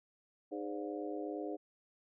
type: harmonic tone with a mistuned harmonic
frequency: 102.4 Hz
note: G#2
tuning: 24 cents flat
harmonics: 3 / 4 / 5 / 6 / 7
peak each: -41 / -43 / -45 / -47 / -48 dBFS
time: 0.51-1.57 s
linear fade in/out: 20 ms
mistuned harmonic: 6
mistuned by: -98 cents
effects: none